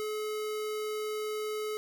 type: tone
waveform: square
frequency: 427.5 Hz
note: A4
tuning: 50 cents flat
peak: -33 dBFS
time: 0-1.77 s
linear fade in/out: 0 ms
effects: none